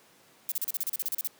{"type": "noise bursts", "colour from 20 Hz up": "violet", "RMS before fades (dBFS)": -30, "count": 13, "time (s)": [0.49, 1.273], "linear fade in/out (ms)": 0, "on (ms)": 27, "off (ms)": 36, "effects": ["pink hiss -59 dBFS RMS until 1.39 s", "high-pass 200 Hz 12 dB/octave"]}